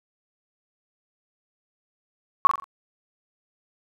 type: tone with echo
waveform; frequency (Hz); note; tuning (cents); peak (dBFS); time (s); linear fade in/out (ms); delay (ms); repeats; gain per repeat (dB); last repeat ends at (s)
sine; 1108.7; C#6; 0; -10; 2.45-2.47; 0; 43; 4; -7; 2.642
effects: none